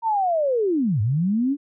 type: linear two-way sweep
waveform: sine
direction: down then up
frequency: 935 to 98 to 294.4 Hz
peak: -18 dBFS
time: 0.02-1.57 s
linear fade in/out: 50 ms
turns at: 1.01 s
effects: none